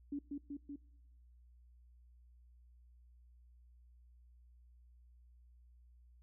sine tone with echo, 285.4 Hz, D4, 49 cents flat, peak -37 dBFS, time 0.12-0.19 s, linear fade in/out 5 ms, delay 190 ms, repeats 3, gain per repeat -2 dB, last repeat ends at 0.76 s, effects noise-tail reverb RT60 1.0 s tail -25 dB re dry + added 60 Hz sine -60 dBFS peak until 6.22 s

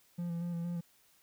triangle tone with vibrato, 171.4 Hz, F3, 32 cents flat, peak -32 dBFS, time 0.18-0.81 s, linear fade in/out 10 ms, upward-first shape square, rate 4.3 Hz, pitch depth 22 cents each way, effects white hiss -67 dBFS RMS until 1.22 s

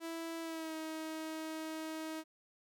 sawtooth tone with pitch glide, 329.6 to 316.7 Hz, E4 to D#4, 0 to +31 cents, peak -36 dBFS, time 0-2.24 s, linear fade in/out 50 ms, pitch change -69 cents, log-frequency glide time 0.41-0.75 s, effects none

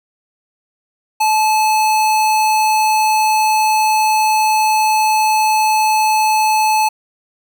square tone, 865 Hz, A5, 30 cents flat, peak -12 dBFS, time 1.2-6.89 s, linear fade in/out 10 ms, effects none

